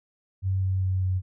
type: tone with pitch steps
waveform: sine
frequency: 95.2 / 94.43 / 93.67 / 92.92 Hz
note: F#2 / F#2 / F#2 / F#2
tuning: +50 / +36 / +22 / +8 cents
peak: -22 dBFS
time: 0.42-1.22 s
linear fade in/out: 50 ms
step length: 200 ms
effects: none